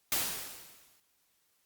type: noise with exponential decay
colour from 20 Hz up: white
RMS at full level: -28 dBFS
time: 0.12-1 s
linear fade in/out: 2 ms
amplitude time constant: 190 ms
effects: white hiss -73 dBFS RMS until 1.65 s + Opus 48 kbps

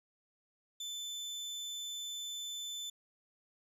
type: tone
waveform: 30% pulse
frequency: 3520 Hz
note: A7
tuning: in tune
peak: -37 dBFS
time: 0.8-2.9 s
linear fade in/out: 5 ms
effects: resampled to 32000 Hz + 11-bit

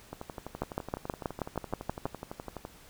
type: two click trains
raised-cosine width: 1 ms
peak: -24 / -16 dBFS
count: 31 / 10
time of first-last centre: 0.13-2.651 / 0.62-2.055 s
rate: 11.9 / 6.27 Hz
effects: pink hiss -55 dBFS RMS until 2.89 s

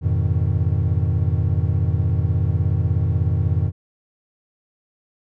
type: chord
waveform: triangle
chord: F half-diminished seventh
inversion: none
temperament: equal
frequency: 87.31 / 103.83 / 123.47 / 155.56 Hz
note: F2 / Ab2 / Cb3 / Eb3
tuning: 0 / 0 / 0 / 0 cents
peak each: -18 / -20 / -22 / -23 dBFS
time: 0.01-3.72 s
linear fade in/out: 50 ms
effects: none

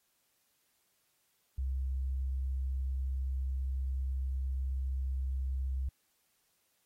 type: tone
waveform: sine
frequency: 65.8 Hz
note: C2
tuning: 10 cents sharp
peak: -31 dBFS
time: 1.58-5.89 s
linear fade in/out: 5 ms
effects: white hiss -75 dBFS RMS until 6.85 s + AAC 48 kbps

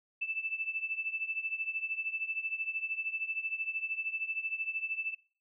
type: tone with tremolo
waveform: sine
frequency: 2641 Hz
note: E7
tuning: 3 cents sharp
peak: -29 dBFS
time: 0.21-5.15 s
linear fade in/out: 10 ms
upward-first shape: triangle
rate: 13 Hz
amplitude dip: 90%
effects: noise-tail reverb RT60 0.4 s tail -22 dB re dry

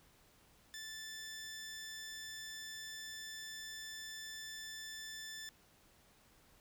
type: tone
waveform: 15% pulse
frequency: 1760 Hz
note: A6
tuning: in tune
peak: -39 dBFS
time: 0.74-5.49 s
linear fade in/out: 0 ms
effects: pink hiss -67 dBFS RMS until 6.6 s

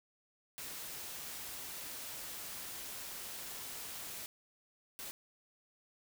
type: noise bursts at uneven times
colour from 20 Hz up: white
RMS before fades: -45 dBFS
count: 2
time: 0.58-4.26 / 4.99-5.11 s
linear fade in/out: 0 ms
effects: none

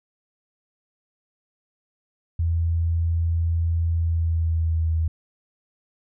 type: tone with pitch glide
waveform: sine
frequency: 83.4 to 80.89 Hz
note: E2 to E2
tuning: +21 to -32 cents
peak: -19 dBFS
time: 2.39-5.08 s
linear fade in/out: 5 ms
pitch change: -53 cents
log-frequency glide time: 3.94-4.92 s
effects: none

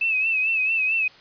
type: tone with vibrato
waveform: sine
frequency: 2600 Hz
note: E7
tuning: 24 cents flat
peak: -19 dBFS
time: 0.01-1.08 s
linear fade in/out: 5 ms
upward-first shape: sine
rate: 4.5 Hz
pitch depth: 63 cents each way
effects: white hiss -49 dBFS RMS until 1.2 s + resampled to 11025 Hz

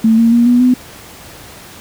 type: tone with pitch steps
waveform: sine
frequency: 223.2 / 229.9 / 236.7 / 243.8 / 251.1 Hz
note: A3 / A#3 / A#3 / B3 / B3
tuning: +25 / -24 / +27 / -22 / +29 cents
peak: -6 dBFS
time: 0.04-0.74 s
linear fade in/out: 5 ms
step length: 140 ms
effects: pink hiss -35 dBFS RMS until 1.8 s + high-pass 60 Hz 12 dB/octave

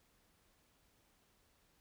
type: silence
effects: pink hiss -73 dBFS RMS until 1.8 s

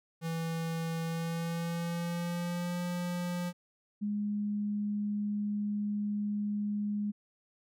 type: tone with pitch glide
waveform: square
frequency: 164.5 to 176.31 Hz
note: E3 to F3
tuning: -3 to +17 cents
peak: -33 dBFS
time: 0.21-3.53 s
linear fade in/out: 50 ms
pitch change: +120 cents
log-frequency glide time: 1.04-2.81 s
type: tone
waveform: sine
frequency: 207 Hz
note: G#3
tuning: 5 cents flat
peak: -30 dBFS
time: 4.01-7.12 s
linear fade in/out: 20 ms
effects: none

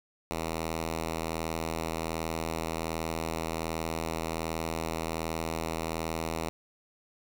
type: tone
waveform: 5% pulse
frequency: 81.3 Hz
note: E2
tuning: 23 cents flat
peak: -20 dBFS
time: 0.31-6.49 s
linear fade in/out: 0 ms
effects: none

